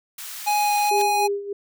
white high-pass noise, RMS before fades -35 dBFS, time 0.18-0.9 s, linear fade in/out 5 ms, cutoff 1200 Hz, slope 12 dB/octave
square tone with vibrato, 830 Hz, G#5, 1 cent flat, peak -19 dBFS, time 0.46-1.28 s, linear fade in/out 20 ms, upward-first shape triangle, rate 2.5 Hz, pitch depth 8 cents each way
white noise with exponential growth, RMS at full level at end -28 dBFS, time 0.9-1.02 s, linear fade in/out 5 ms, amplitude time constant 24 ms
sine tone with tremolo, 402.9 Hz, G4, 48 cents sharp, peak -20 dBFS, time 0.91-1.53 s, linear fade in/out 5 ms, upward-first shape sine, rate 3.3 Hz, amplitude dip 75%
effects none

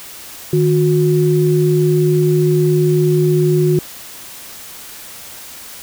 sine tone pair together, 153.7 / 362.5 Hz, D#3 / F#4, -21 / -35 cents, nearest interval octave + minor third, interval 1486 cents, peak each -13 dBFS, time 0.53-3.79 s, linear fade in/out 2 ms, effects white hiss -34 dBFS RMS until 5.82 s

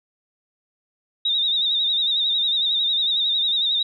sine tone with vibrato, 3717 Hz, A#7, 6 cents flat, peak -18 dBFS, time 1.25-3.83 s, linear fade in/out 5 ms, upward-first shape sine, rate 11 Hz, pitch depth 68 cents each way, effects none

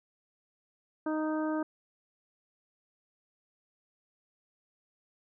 harmonic tone, 310.4 Hz, D#4, 4 cents flat, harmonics 1 / 2 / 3 / 4 / 5, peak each -30 / -36 / -40 / -42 / -44 dBFS, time 1.06-1.63 s, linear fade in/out 5 ms, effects none

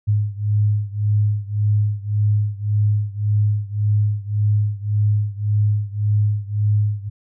sine beating tone pair, 103.83 / 105.63 Hz, G#2 / G#2, 0 / +30 cents, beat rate 1.8 Hz, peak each -18 / -20 dBFS, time 0.07-7.1 s, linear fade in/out 20 ms, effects none

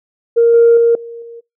sine tone with level steps, 466.2 Hz, A#4, in tune, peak -5 / -3 / -6 / -26 / -29 dBFS, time 0.36-1.41 s, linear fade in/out 20 ms, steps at 0.54 / 0.77 / 0.95 / 1.22 s, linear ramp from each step 2 ms, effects noise-tail reverb RT60 0.2 s tail -23 dB re dry + tanh soft clip ceiling -1 dBFS

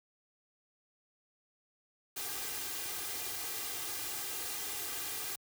white noise with comb filter, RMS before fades -39 dBFS, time 2.16-5.36 s, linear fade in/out 10 ms, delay 2.5 ms, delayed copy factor +0.7, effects high-pass 80 Hz 12 dB/octave

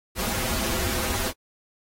pink noise with comb filter, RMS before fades -27 dBFS, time 0.15-1.33 s, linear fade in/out 50 ms, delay 6.8 ms, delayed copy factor -0.85, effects AAC 48 kbps

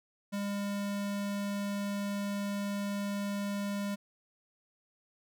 square tone, 201.8 Hz, G#3, 49 cents flat, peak -33 dBFS, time 0.32-3.96 s, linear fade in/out 20 ms, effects none

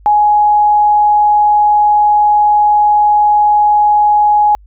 sine tone, 836 Hz, G#5, 11 cents sharp, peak -6 dBFS, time 0.06-4.55 s, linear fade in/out 0 ms, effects added 50 Hz sine -38 dBFS peak until 4.66 s

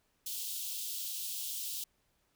white high-pass noise, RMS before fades -39 dBFS, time 0.26-1.84 s, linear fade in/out 5 ms, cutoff 2900 Hz, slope 48 dB/octave, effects pink hiss -75 dBFS RMS until 2.35 s

